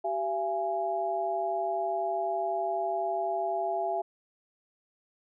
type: tone cluster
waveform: sine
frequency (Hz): 386.7 / 678 / 830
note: G4 / E5 / G#5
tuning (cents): -24 / +49 / -1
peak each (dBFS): -35 / -29 / -34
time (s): 0.04-4.02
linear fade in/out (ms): 10
effects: none